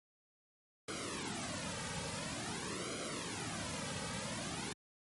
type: noise with flanger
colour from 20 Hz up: pink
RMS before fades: -41 dBFS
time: 0.88-4.73 s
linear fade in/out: 5 ms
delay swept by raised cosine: 1.1 to 2.9 ms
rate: 0.48 Hz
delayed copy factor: -0.95
effects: high-pass 80 Hz 12 dB/octave + MP3 48 kbps